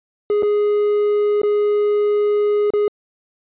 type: tone with dropouts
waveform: triangle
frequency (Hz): 415.3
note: G#4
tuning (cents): 0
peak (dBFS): -12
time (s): 0.3-2.88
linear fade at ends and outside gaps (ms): 1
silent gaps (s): 0.424-0.431 / 1.417-1.433 / 2.704-2.736
effects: resampled to 8000 Hz